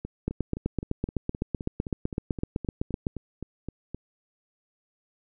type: two click trains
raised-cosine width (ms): 3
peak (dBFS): -21 / -13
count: 16 / 23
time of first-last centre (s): 0.05-3.946 / 0.28-3.068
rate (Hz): 3.85 / 7.89
effects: none